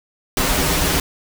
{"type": "noise with comb filter", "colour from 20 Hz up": "pink", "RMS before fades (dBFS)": -18, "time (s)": [0.37, 1], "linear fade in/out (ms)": 2, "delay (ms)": 9.1, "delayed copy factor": -0.6, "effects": []}